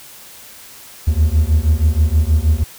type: beating tone pair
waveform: triangle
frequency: 74.1 / 80.4 Hz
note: D2 / E2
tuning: +16 / -43 cents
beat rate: 6.3 Hz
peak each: -12 dBFS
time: 1.07-2.64 s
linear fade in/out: 10 ms
effects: white hiss -39 dBFS RMS until 2.78 s